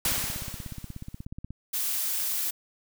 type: noise with exponential decay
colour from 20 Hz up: white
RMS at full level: -25 dBFS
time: 0.05-1.25 s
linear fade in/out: 2 ms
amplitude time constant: 260 ms
type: click train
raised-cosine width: 5 ms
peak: -25 dBFS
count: 25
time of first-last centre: 0.06-1.506 s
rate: 16.6 Hz
type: noise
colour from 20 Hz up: blue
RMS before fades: -29 dBFS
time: 1.73-2.51 s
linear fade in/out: 10 ms
effects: none